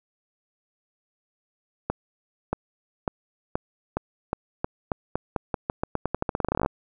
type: accelerating click train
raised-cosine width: 1 ms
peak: -10 dBFS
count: 30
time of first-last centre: 1.9-6.661 s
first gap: 630 ms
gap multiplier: 0.87
effects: none